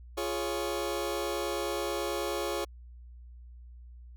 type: chord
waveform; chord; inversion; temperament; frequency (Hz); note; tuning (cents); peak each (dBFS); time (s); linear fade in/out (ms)
sawtooth; Db major; first; just; 346.5 / 415.8 / 554.4; F4 / Ab4 / Db5; -14 / +2 / 0; -31 / -31 / -31; 0.17-2.65; 10
effects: added 60 Hz sine -46 dBFS peak until 4.16 s